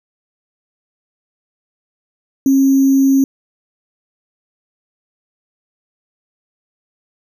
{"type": "tone with sample-and-hold", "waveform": "sine", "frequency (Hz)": 271.1, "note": "C#4", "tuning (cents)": -38, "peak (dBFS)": -8, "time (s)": [2.46, 3.24], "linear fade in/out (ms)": 2, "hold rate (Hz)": 6300, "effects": []}